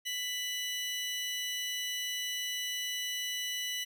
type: tone pair together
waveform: 30% pulse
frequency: 1988.7 / 2960 Hz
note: B6 / F#7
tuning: +12 / 0 cents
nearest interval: perfect fifth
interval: 688 cents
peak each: -36 / -32 dBFS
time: 0.05-3.85 s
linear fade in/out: 20 ms
effects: none